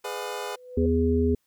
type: chord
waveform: 25% pulse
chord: G# diminished seventh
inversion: none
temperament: just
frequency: 415.3 / 498.4 / 598 / 717.6 Hz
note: G#4 / B4 / D5 / F5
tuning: 0 / +16 / +31 / +47 cents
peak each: -31 / -31 / -36 / -36 dBFS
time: 0.04-0.56 s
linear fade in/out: 10 ms
type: tone with exponential growth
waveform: sine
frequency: 499.8 Hz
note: B4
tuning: 21 cents sharp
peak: -28 dBFS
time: 0.35-0.86 s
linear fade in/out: 5 ms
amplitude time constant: 110 ms
type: harmonic tone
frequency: 82.41 Hz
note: E2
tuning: in tune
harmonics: 1 / 3 / 5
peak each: -24 / -24 / -24 dBFS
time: 0.77-1.35 s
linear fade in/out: 5 ms
effects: white hiss -73 dBFS RMS until 1.46 s